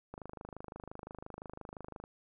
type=click train; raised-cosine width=1 ms; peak=-30 dBFS; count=50; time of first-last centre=0.14-2.039 s; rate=25.8 Hz; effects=none